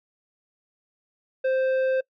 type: tone with tanh clipping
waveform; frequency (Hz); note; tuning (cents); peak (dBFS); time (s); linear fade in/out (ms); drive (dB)
sine; 523.3; C5; 0; -22; 1.44-2.01; 10; 9
effects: noise-tail reverb RT60 0.1 s tail -24 dB re dry